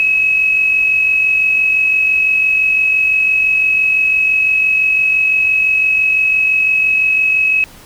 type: tone with amplitude modulation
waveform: sine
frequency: 2565 Hz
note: E7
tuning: 48 cents flat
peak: -8 dBFS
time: 0-7.64 s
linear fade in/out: 0 ms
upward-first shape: sine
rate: 45.9 Hz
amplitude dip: 40%
effects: pink hiss -40 dBFS RMS until 7.85 s